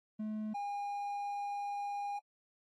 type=tone pair in turn; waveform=triangle; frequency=215 / 811.7 Hz; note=A3 / G#5; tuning=-40 / -40 cents; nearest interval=octave + major seventh; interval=2300 cents; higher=second; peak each=-34 / -34 dBFS; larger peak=neither; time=0.19-0.54 / 0.54-2.19 s; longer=second; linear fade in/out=10 ms; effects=AAC 32 kbps